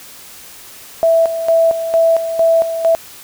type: tone with tremolo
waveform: sine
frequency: 659.3 Hz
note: E5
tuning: in tune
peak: -8 dBFS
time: 1.03-2.95 s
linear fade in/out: 0 ms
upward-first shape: square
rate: 2.2 Hz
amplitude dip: 65%
effects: white hiss -37 dBFS RMS until 3.23 s